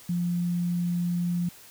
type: tone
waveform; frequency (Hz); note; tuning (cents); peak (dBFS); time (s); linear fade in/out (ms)
sine; 174.61; F3; 0; -24; 0.09-1.49; 5
effects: white hiss -50 dBFS RMS until 1.7 s